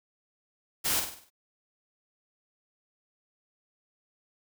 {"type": "noise with echo", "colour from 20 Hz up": "white", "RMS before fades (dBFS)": -28, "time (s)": [0.84, 1.01], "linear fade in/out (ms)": 20, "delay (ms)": 49, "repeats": 6, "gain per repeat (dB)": -6, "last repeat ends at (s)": 1.304, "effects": []}